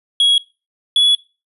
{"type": "tone pair in turn", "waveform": "triangle", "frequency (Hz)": [3322, 3392], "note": ["G#7", "G#7"], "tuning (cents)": [0, 36], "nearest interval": "unison", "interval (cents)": 36, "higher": "second", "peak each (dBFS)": -8, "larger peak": "neither", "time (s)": [[0.2, 0.38], [0.96, 1.15]], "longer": "second", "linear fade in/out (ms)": 2, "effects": ["noise-tail reverb RT60 0.3 s tail -21 dB re dry", "resampled to 32000 Hz"]}